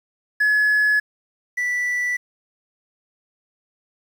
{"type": "tone pair in turn", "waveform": "triangle", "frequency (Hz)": [1700, 1967.3], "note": ["G#6", "B6"], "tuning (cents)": [40, -7], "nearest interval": "minor third", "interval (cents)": 253, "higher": "second", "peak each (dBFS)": [-12, -18], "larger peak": "first", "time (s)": [[0.4, 1], [1.57, 2.17]], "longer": "neither", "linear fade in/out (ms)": 10, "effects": ["tanh soft clip ceiling -10 dBFS", "8-bit"]}